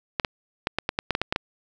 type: clicks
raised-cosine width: 0.3 ms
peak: -7 dBFS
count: 11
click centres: 0.198 / 0.248 / 0.671 / 0.786 / 0.891 / 0.989 / 1.107 / 1.151 / 1.216 / 1.325 / 1.361 s
effects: none